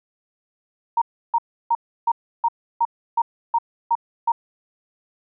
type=tone bursts; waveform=sine; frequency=931 Hz; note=A#5; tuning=2 cents flat; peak=-15 dBFS; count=10; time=0.97-4.32 s; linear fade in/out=5 ms; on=47 ms; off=320 ms; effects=none